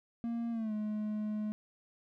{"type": "tone with pitch glide", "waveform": "triangle", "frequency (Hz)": [233.1, 212.5], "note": ["A#3", "G#3"], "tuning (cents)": [0, 40], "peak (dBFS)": -31, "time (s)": [0.24, 1.52], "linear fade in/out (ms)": 0, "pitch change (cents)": -160, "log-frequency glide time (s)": [0.51, 0.73], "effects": []}